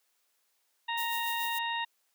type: harmonic tone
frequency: 930 Hz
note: A#5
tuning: 4 cents flat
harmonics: 1 / 2 / 3 / 4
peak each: -33 / -36 / -38 / -39 dBFS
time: 0.88-1.85 s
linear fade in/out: 10 ms
type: noise with tremolo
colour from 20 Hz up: violet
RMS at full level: -37 dBFS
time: 0.97-1.59 s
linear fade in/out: 10 ms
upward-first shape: triangle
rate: 7 Hz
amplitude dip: 60%
effects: white hiss -74 dBFS RMS until 2.14 s + high-pass 400 Hz 12 dB/octave